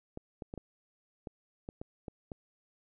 clicks, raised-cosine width 2 ms, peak -27 dBFS, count 9, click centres 0.174 / 0.422 / 0.539 / 0.577 / 1.272 / 1.689 / 1.815 / 2.082 / 2.318 s, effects none

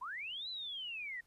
sine linear two-way sweep, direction up then down, 932.3 to 4072 to 1841 Hz, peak -40 dBFS, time 0.01-1.21 s, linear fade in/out 10 ms, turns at 0.49 s, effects pink hiss -73 dBFS RMS until 1.26 s + resampled to 32000 Hz

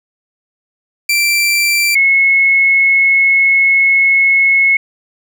sawtooth / sine tone pair in turn, 2349 / 2183 Hz, D7 / C#7, 0 / -27 cents, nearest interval minor second, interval 127 cents, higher first, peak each -7 dBFS, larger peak neither, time 1.09-1.95 / 1.95-4.77 s, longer second, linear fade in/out 5 ms, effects none

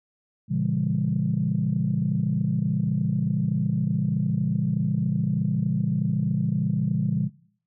sine chord, A# diminished seventh, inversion none, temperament just, 116.54 / 139.85 / 167.82 / 201.4 Hz, A#2 / C#3 / E3 / G3, 0 / +16 / +31 / +47 cents, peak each -29 / -26 / -26 / -27 dBFS, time 0.48-7.3 s, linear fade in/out 50 ms, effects noise-tail reverb RT60 0.6 s tail -21 dB re dry + tanh soft clip ceiling -12 dBFS

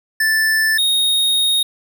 square tone pair in turn, 1760 / 3729 Hz, A6 / A#7, 0 / 0 cents, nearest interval octave + minor second, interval 1300 cents, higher second, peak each -14 dBFS, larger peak neither, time 0.2-0.78 / 0.78-1.63 s, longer second, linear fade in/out 5 ms, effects none

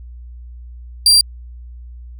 35% pulse tone, 4732 Hz, D8, 12 cents sharp, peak -6 dBFS, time 1.06-1.21 s, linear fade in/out 2 ms, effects added 60 Hz sine -32 dBFS peak until 2.19 s

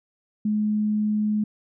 sine tone, 211.8 Hz, G#3, 34 cents sharp, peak -20 dBFS, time 0.45-1.44 s, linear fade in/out 5 ms, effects none

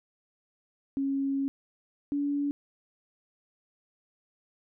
sine tone pair in turn, 274.3 / 286 Hz, C#4 / D4, -18 / -46 cents, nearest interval minor second, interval 72 cents, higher second, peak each -26 dBFS, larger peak neither, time 0.97-1.48 / 2.12-2.51 s, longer first, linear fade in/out 0 ms, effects none

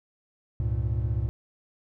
triangle tone cluster, 68.8 / 102.3 / 117.8 Hz, C#2 / G#2 / A#2, -12 / -26 / +19 cents, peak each -27 dBFS, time 0.6-1.29 s, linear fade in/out 0 ms, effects none

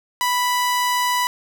sawtooth tone, 987.8 Hz, B5, in tune, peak -14 dBFS, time 0.21-1.27 s, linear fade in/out 0 ms, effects none

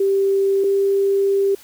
sine tone pair in turn, 392 / 394.7 Hz, G4 / G4, 0 / +12 cents, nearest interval unison, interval 12 cents, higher second, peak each -14 dBFS, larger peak neither, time 0-0.64 / 0.64-1.55 s, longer second, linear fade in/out 5 ms, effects white hiss -46 dBFS RMS until 1.63 s

